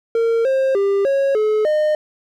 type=tone with pitch steps; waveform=triangle; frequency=458.9 / 532 / 397.4 / 549 / 428.9 / 610 Hz; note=A#4 / C5 / G4 / C#5 / A4 / D#5; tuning=-27 / +29 / +24 / -17 / -44 / -34 cents; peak=-12 dBFS; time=0.15-1.95 s; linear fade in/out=2 ms; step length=300 ms; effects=none